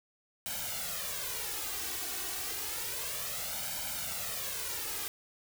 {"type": "noise with flanger", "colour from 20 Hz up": "white", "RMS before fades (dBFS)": -37, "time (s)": [0.46, 5.08], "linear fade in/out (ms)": 0, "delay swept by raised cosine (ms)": [1.3, 2.7], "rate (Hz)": 0.3, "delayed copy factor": 0.7, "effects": []}